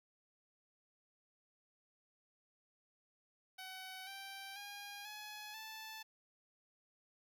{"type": "tone with pitch steps", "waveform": "10% pulse", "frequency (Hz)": [753, 782.3, 812.7, 844.2, 877], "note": ["F#5", "G5", "G#5", "G#5", "A5"], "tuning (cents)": [30, -4, -38, 28, -6], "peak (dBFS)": -39, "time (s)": [3.58, 6.03], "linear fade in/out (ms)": 10, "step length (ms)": 490, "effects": ["13-bit"]}